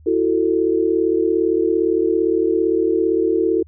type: tone cluster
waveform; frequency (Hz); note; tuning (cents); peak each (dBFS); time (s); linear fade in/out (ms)
sine; 331.5 / 369.1 / 444.6; E4 / F#4 / A4; +10 / -4 / +18; -19; 0.06-3.63; 10
effects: added 78 Hz sine -43 dBFS peak until 3.67 s